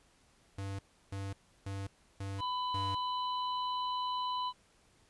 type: tone bursts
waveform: square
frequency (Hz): 98.1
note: G2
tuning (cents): +2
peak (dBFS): -38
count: 5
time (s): 0.58-2.95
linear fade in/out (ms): 5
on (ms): 210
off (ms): 330
type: harmonic tone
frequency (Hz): 999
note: B5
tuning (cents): +20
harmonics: 1 / 3 / 4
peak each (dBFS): -33 / -43 / -45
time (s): 2.38-4.53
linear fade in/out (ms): 50
effects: pink hiss -67 dBFS RMS until 5.09 s + resampled to 24000 Hz